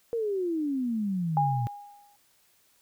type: exponential sweep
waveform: sine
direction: down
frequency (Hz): 475.7 to 116.54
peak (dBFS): -26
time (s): 0.13-1.67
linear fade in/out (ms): 0
type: tone with exponential decay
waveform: sine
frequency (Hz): 817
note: G#5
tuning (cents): -29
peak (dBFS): -20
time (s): 1.37-2.16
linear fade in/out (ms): 1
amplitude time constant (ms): 170
effects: white hiss -65 dBFS RMS until 2.81 s